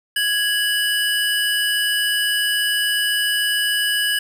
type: tone pair together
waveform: square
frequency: 1661.2 / 2960 Hz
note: G#6 / F#7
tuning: 0 / 0 cents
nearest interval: minor seventh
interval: 1000 cents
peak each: -21 / -21 dBFS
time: 0.16-4.19 s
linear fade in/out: 5 ms
effects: 8-bit

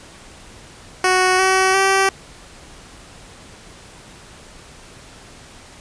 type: tone with pitch steps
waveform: 10% pulse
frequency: 370 / 378.4 / 387.1 Hz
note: F#4 / F#4 / G4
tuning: 0 / +39 / -22 cents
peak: -5 dBFS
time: 1.04-2.09 s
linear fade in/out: 2 ms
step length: 350 ms
effects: pink hiss -42 dBFS RMS until 5.8 s + resampled to 22050 Hz

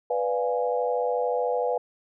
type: chord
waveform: sine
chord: B diminished seventh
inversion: none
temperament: equal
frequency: 493.9 / 587.3 / 698.5 / 830.6 Hz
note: B4 / D5 / F5 / Ab5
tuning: 0 / 0 / 0 / 0 cents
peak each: -25 / -31 / -30 / -31 dBFS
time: 0.1-1.78 s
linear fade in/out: 5 ms
effects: none

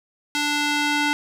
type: tone with band-pass filter sweep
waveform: square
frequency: 293.7 Hz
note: D4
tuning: in tune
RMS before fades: -22 dBFS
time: 0.35-1.13 s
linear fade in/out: 0 ms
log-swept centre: 3700 to 2200 Hz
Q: 0.71
effects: none

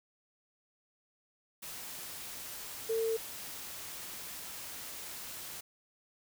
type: tone in noise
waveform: sine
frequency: 449.6 Hz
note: A4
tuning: 37 cents sharp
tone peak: -29 dBFS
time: 2.89-3.17 s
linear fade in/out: 10 ms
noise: white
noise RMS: -44 dBFS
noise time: 1.62-5.61 s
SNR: +12 dB
effects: none

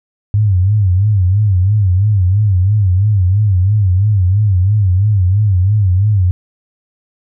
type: tone with vibrato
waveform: sine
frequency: 98.1 Hz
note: G2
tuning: 2 cents sharp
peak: -8 dBFS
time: 0.34-6.31 s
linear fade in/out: 0 ms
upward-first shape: sine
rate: 3 Hz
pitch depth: 160 cents each way
effects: none

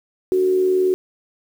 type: tone with amplitude modulation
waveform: sine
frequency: 371.5 Hz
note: F#4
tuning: 7 cents sharp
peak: -12 dBFS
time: 0.32-0.94 s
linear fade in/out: 0 ms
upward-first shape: sine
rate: 79 Hz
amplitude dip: 45%
effects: 7-bit

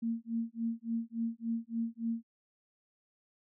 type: tone with tremolo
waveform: sine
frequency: 229.5 Hz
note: A#3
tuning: 27 cents flat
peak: -29 dBFS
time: 0.02-2.24 s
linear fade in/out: 10 ms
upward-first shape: sine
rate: 3.5 Hz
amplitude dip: 100%
effects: none

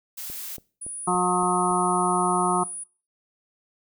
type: noise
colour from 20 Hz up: blue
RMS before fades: -35 dBFS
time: 0.17-0.57 s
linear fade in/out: 10 ms
type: click train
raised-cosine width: 2 ms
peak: -29 dBFS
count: 6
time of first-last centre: 0.3-1.712 s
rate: 3.54 Hz
type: tone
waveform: sine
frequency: 9750 Hz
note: D#9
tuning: 36 cents flat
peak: -32 dBFS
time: 0.81-2.84 s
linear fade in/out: 10 ms
type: harmonic tone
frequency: 180 Hz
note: F#3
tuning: 47 cents flat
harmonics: 1 / 2 / 4 / 5 / 6 / 7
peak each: -27 / -27 / -27 / -27 / -27 / -27 dBFS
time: 1.07-2.64 s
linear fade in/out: 10 ms
effects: noise-tail reverb RT60 0.4 s tail -22 dB re dry

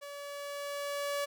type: tone with level ramp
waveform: sawtooth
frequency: 571 Hz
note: D5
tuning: 49 cents flat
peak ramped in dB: -39 to -27 dBFS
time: 0.01-1.26 s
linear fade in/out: 20 ms
effects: none

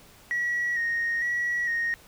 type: tone with vibrato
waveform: sine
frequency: 1894 Hz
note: A#6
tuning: 27 cents sharp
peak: -23 dBFS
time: 0.31-1.94 s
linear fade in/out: 0 ms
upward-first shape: square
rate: 1.1 Hz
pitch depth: 29 cents each way
effects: tanh soft clip ceiling -21 dBFS + pink hiss -53 dBFS RMS until 2.07 s

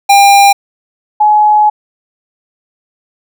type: tone pair in turn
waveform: square / sine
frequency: 800 / 845.2 Hz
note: G5 / G#5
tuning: +35 / +30 cents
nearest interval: minor second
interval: 95 cents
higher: second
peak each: -3 / -4 dBFS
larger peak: first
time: 0.09-0.53 / 1.2-1.7 s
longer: second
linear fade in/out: 10 ms
effects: none

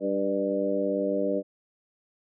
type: harmonic tone with a mistuned harmonic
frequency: 98 Hz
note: G2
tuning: in tune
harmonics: 2 / 3 / 4 / 5 / 6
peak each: -33 / -30 / -33 / -29 / -29 dBFS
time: 0-1.43 s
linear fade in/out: 50 ms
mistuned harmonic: 6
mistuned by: +24 cents
effects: none

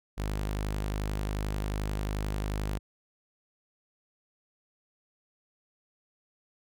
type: tone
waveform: sawtooth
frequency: 51.3 Hz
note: G#1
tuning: 21 cents flat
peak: -26 dBFS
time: 0.17-2.79 s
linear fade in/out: 20 ms
effects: none

